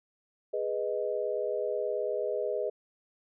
sine chord, G# minor, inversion none, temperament equal, 415.3 / 493.9 / 622.3 Hz, G#4 / B4 / D#5, 0 / 0 / 0 cents, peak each -33 dBFS, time 0.53-2.7 s, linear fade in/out 10 ms, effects none

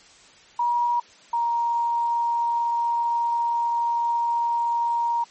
sine tone pair in turn, 956 / 939 Hz, A#5 / A#5, +43 / +12 cents, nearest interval unison, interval 31 cents, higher first, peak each -19 / -20 dBFS, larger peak first, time 0.59-1 / 1.33-5.24 s, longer second, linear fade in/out 5 ms, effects white hiss -51 dBFS RMS until 5.3 s + MP3 32 kbps

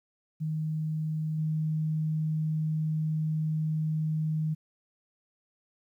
sine tone with level steps, 156.1 Hz, D#3, 6 cents sharp, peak -28 / -26 dBFS, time 0.4-4.55 s, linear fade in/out 20 ms, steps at 1.38 s, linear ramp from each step 5 ms, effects 11-bit

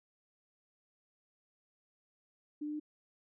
sine tone with pitch steps, 297.3 / 299.7 / 302.1 Hz, D4 / D4 / D4, +21 / +35 / +49 cents, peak -36 dBFS, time 2.61-2.799 s, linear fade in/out 10 ms, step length 63 ms, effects none

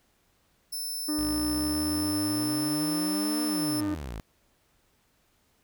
15% pulse tone, 5300 Hz, E8, 9 cents sharp, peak -26 dBFS, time 0.72-3.81 s, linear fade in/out 10 ms
harmonic tone, 302.4 Hz, D#4, 49 cents flat, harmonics 1 / 2 / 3 / 4 / 5 / 6, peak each -27 / -45 / -47 / -44 / -53 / -52 dBFS, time 1.08-3.95 s, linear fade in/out 10 ms
sawtooth exponential two-way sweep, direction up then down, 49.03 to 240.5 to 49.03 Hz, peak -31 dBFS, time 1.18-4.2 s, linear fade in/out 0 ms, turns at 3.44 s
effects pink hiss -68 dBFS RMS until 5.63 s

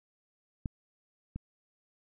clicks, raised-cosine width 5 ms, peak -21 / -25 dBFS, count 2, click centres 0.658 / 1.36 s, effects none

